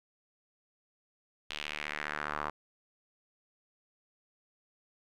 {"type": "tone with band-pass filter sweep", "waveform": "sawtooth", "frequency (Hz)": 74.8, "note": "D2", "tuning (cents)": 32, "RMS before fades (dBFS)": -38, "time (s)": [1.5, 2.5], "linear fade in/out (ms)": 5, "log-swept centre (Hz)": [3200, 1100], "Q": 2.5, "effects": []}